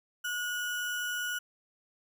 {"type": "tone with sample-and-hold", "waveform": "sine", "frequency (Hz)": 1453, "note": "F#6", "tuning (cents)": -32, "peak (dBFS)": -31, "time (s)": [0.24, 1.39], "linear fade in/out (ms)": 10, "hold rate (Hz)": 4410, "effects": []}